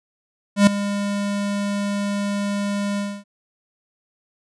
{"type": "tone with ADSR envelope", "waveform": "square", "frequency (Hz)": 202.2, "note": "G#3", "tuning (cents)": -46, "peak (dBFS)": -8, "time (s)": [0.56, 3.24], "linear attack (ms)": 110, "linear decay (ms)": 4, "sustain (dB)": -14, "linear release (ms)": 260, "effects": ["resampled to 24000 Hz"]}